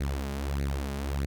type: tone with flanger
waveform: sawtooth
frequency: 69.4 Hz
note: C#2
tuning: 3 cents sharp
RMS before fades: -31 dBFS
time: 0-1.26 s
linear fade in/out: 10 ms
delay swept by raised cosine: 0.46 to 4.96 ms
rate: 1.6 Hz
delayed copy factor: +0.75
effects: none